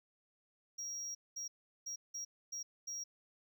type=tone bursts at uneven times; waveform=triangle; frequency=5650 Hz; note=F8; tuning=19 cents sharp; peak=-39 dBFS; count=6; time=0.78-1.15 / 1.36-1.48 / 1.86-1.96 / 2.14-2.25 / 2.52-2.63 / 2.87-3.04 s; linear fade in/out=10 ms; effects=none